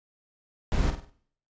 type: noise with echo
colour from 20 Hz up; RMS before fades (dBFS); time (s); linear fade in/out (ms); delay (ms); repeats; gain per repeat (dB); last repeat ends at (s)
brown; -24; 0.72-0.9; 0; 49; 4; -8; 1.096
effects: noise-tail reverb RT60 0.6 s tail -19 dB re dry + resampled to 16000 Hz